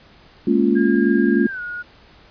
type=chord; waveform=sine; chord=Bb minor seventh; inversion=third; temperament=just; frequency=209.8 / 233.1 / 279.7 / 349.6 Hz; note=Ab3 / Bb3 / Db4 / F4; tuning=+18 / 0 / +16 / +2 cents; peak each=-19 dBFS; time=0.47-1.47 s; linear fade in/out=5 ms
type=tone with pitch glide; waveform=sine; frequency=1621 to 1444.1 Hz; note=G#6 to F#6; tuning=-42 to -42 cents; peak=-26 dBFS; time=0.75-1.83 s; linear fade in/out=20 ms; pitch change=-200 cents; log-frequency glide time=1.48-1.61 s
effects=pink hiss -49 dBFS RMS until 2.3 s + resampled to 11025 Hz